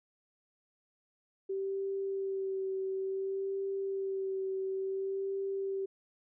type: tone with vibrato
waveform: sine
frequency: 386.7 Hz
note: G4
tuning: 24 cents flat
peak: -32 dBFS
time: 1.49-5.86 s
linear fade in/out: 10 ms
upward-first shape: sine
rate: 0.57 Hz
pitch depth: 19 cents each way
effects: none